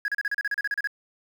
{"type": "tone bursts", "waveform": "sine", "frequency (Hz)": 1661.2, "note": "G#6", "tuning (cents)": 0, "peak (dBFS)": -21, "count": 13, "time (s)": [0.05, 0.873], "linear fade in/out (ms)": 2, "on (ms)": 31, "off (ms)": 35, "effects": ["tanh soft clip ceiling -22 dBFS", "8-bit"]}